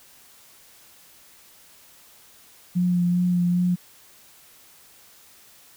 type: tone with vibrato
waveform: sine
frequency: 177.3 Hz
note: F3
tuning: 26 cents sharp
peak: -18 dBFS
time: 2.75-3.76 s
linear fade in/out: 20 ms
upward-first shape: sine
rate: 2.5 Hz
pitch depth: 18 cents each way
effects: white hiss -52 dBFS RMS until 5.76 s